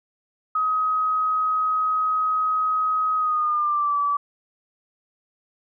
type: tone with pitch glide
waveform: sine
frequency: 1264 to 1152.4 Hz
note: D#6 to D6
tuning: +27 to -33 cents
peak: -19 dBFS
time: 0.55-4.17 s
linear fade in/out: 5 ms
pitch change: -160 cents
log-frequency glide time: 3.16-3.98 s
effects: none